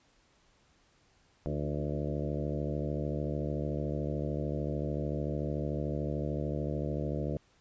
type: harmonic tone with a mistuned harmonic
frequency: 73.5 Hz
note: D2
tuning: 2 cents sharp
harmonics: 1 / 2 / 3 / 4 / 5 / 6 / 7 / 8 / 9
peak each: -38 / -35 / -40 / -40 / -42 / -43 / -41 / -42 / -47 dBFS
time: 1.46-7.37 s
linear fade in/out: 0 ms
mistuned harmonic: 4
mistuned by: +40 cents
effects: pink hiss -67 dBFS RMS until 7.6 s + resampled to 16000 Hz